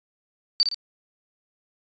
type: tone with echo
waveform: sine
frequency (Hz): 4600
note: D8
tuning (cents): -37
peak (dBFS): -15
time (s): 0.6-0.63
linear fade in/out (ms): 0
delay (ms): 57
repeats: 2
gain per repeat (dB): -6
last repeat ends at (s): 0.744
effects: resampled to 16000 Hz